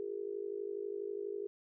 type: tone with amplitude modulation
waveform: sine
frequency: 405.7 Hz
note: G#4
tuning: 41 cents flat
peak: -33 dBFS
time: 0-1.47 s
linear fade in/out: 0 ms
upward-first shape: sine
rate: 52.2 Hz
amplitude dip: 90%
effects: none